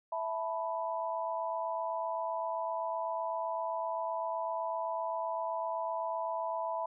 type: chord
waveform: sine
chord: E suspended fourth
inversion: none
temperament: equal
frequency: 659.3 / 880 / 987.8 Hz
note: E5 / A5 / B5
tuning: 0 / 0 / 0 cents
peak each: -36 / -39 / -36 dBFS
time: 0.12-6.86 s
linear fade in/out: 5 ms
effects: none